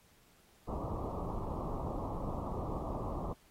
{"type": "low-pass noise", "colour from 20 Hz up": "pink", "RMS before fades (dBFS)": -38, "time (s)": [0.67, 3.34], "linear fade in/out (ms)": 20, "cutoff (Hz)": 1200, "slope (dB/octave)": 96, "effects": ["pink hiss -66 dBFS RMS until 3.5 s", "AAC 48 kbps"]}